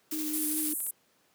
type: noise with tremolo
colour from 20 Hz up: blue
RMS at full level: -35 dBFS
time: 0.11-0.73 s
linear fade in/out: 5 ms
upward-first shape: square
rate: 13 Hz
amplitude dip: 25%
type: tone with vibrato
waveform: sine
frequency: 307.2 Hz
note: D#4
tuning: 22 cents flat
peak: -32 dBFS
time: 0.12-0.74 s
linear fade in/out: 5 ms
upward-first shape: triangle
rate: 4.8 Hz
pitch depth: 25 cents each way
type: band-pass noise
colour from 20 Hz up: white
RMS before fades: -34 dBFS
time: 0.33-0.91 s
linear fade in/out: 5 ms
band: 8800 to 13000 Hz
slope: 48 dB/octave
type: clicks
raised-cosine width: 0.2 ms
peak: -32 dBFS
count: 2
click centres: 0.804 / 0.866 s
effects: pink hiss -67 dBFS RMS until 1.34 s + high-pass 200 Hz 12 dB/octave